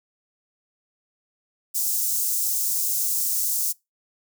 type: high-pass noise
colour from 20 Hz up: white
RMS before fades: -24 dBFS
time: 1.74-3.73 s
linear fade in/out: 20 ms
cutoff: 6000 Hz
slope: 24 dB/octave
effects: noise-tail reverb RT60 0.2 s tail -23 dB re dry